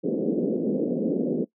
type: band-pass noise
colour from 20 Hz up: pink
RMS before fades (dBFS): -25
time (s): 0.03-1.45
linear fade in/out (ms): 20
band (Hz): 180 to 510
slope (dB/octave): 48
effects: noise-tail reverb RT60 0.1 s tail -19 dB re dry